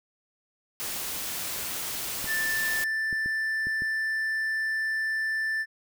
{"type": "noise", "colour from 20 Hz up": "white", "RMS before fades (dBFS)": -33, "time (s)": [0.8, 2.84], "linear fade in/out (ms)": 0}
{"type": "clicks", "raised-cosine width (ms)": 3, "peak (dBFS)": -27, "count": 5, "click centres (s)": [2.243, 3.128, 3.26, 3.67, 3.821]}
{"type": "tone", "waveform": "triangle", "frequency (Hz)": 1768, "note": "A6", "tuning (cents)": 8, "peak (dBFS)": -24, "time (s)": [2.26, 5.66], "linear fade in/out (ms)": 50}
{"effects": []}